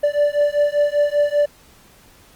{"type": "beating tone pair", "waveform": "triangle", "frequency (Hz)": [582, 587.1], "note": ["D5", "D5"], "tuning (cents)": [-16, -1], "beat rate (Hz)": 5.1, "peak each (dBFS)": -16, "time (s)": [0.03, 1.46], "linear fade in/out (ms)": 10, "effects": ["pink hiss -50 dBFS RMS until 2.35 s", "Opus 32 kbps"]}